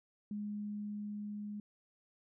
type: tone with level ramp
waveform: sine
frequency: 207.7 Hz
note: G#3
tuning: in tune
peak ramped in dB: -37 to -40 dBFS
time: 0.31-1.6 s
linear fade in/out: 2 ms
effects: none